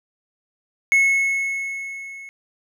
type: tone with level ramp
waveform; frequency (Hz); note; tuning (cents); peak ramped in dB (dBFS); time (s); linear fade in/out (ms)
triangle; 2188; C#7; -23; -10 to -34; 0.92-2.29; 0
effects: none